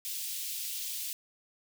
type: high-pass noise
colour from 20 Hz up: white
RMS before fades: -37 dBFS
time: 0.05-1.13 s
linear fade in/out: 0 ms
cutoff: 2700 Hz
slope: 24 dB/octave
effects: none